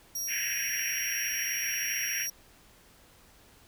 sawtooth tone, 5660 Hz, F8, 22 cents sharp, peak -29 dBFS, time 0.15-2.3 s, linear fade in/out 5 ms
pink band-pass noise, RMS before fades -35 dBFS, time 0.27-2.28 s, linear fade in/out 50 ms, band 1600 to 3000 Hz, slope 96 dB/octave
effects pink hiss -58 dBFS RMS until 3.67 s

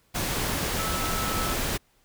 sine tone in noise, 1307 Hz, E6, 15 cents flat, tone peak -32 dBFS, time 0.78-1.55 s, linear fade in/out 20 ms, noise pink, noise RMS -28 dBFS, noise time 0.14-1.78 s, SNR -7 dB, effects pink hiss -65 dBFS RMS until 2.04 s

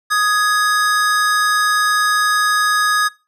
square tone pair together, 1244.5 / 1673.2 Hz, D#6 / G#6, 0 / +12 cents, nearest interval perfect fourth, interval 512 cents, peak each -17 dBFS, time 0.1-3.09 s, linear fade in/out 20 ms, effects noise-tail reverb RT60 0.3 s tail -22 dB re dry + low-pass 12000 Hz 12 dB/octave

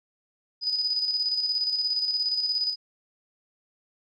sine tone with tremolo, 4978 Hz, D#8, in tune, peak -22 dBFS, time 0.61-2.76 s, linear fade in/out 50 ms, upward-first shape square, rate 17 Hz, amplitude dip 45%, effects none

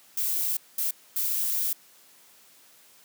violet noise bursts at uneven times, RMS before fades -27 dBFS, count 3, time 0.17-0.57 / 0.78-0.91 / 1.16-1.73 s, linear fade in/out 5 ms, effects white hiss -56 dBFS RMS until 3.04 s + high-pass 150 Hz 12 dB/octave

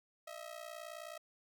sawtooth ring-modulated tone, 641 Hz, E5, 49 cents flat, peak -39 dBFS, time 0.27-1.18 s, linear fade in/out 5 ms, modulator 29.7 Hz, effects none

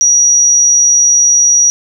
sine tone, 5780 Hz, F#8, 41 cents flat, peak -5 dBFS, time 0.01-1.7 s, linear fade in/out 0 ms, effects none

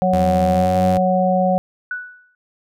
harmonic tone, 184.6 Hz, F#3, 4 cents flat, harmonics 1 / 3 / 4, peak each -18 / -18 / -18 dBFS, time 0.02-1.58 s, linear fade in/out 0 ms
sawtooth tone with pitch glide, 85.4 to 94.21 Hz, F2 to F#2, -38 to +32 cents, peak -18 dBFS, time 0.13-0.98 s, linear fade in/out 5 ms, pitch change +170 cents, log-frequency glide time 0.52-0.76 s
sine tone with exponential decay, 1480 Hz, F#6, in tune, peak -20 dBFS, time 1.91-2.35 s, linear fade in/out 2 ms, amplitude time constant 94 ms
effects none

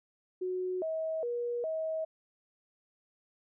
sine tone with pitch steps, 367.6 / 640 / 479.2 / 638 Hz, F#4 / D#5 / A#4 / D#5, -11 / +49 / +48 / +43 cents, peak -31 dBFS, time 0.41-2.05 s, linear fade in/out 10 ms, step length 410 ms, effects none

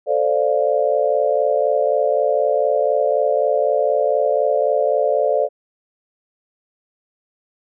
sine chord, D minor seventh, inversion second, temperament equal, 440 / 523.3 / 587.3 / 698.5 Hz, A4 / C5 / D5 / F5, 0 / 0 / 0 / 0 cents, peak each -21 / -20 / -18 / -23 dBFS, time 0.06-5.49 s, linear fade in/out 50 ms, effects none

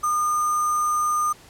sine tone with sample-and-hold, 1216 Hz, D#6, 40 cents flat, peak -19 dBFS, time 0.03-1.33 s, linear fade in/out 10 ms, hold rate 7350 Hz, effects pink hiss -49 dBFS RMS until 1.49 s + low-pass 12000 Hz 12 dB/octave

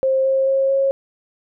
sine tone with pitch steps, 530 / 534.6 / 539.3 / 544 Hz, C5 / C5 / C#5 / C#5, +22 / +37 / -48 / -33 cents, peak -14 dBFS, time 0.03-0.91 s, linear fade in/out 0 ms, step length 220 ms, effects none

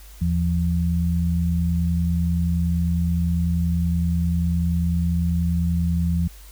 sine tone pair together, 80.8 / 171.04 Hz, E2 / F3, -34 / -36 cents, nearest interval octave + minor second, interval 1298 cents, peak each -21 dBFS, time 0.21-6.28 s, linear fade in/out 10 ms, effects added 50 Hz sine -41 dBFS peak until 6.51 s + white hiss -49 dBFS RMS until 6.51 s

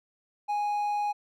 triangle tone, 828 Hz, G#5, 5 cents flat, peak -24 dBFS, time 0.48-1.13 s, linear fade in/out 20 ms, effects none

